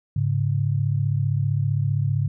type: tone pair together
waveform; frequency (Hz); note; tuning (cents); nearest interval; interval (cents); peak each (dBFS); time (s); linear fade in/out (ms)
sine; 104.95 / 140.3; G#2 / C#3; +19 / +21; perfect fourth; 502; -22; 0.16-2.28; 5
effects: none